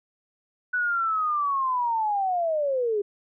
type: linear sweep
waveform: sine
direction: down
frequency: 1492 to 396.4 Hz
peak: -22 dBFS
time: 0.73-3.02 s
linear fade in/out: 10 ms
effects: none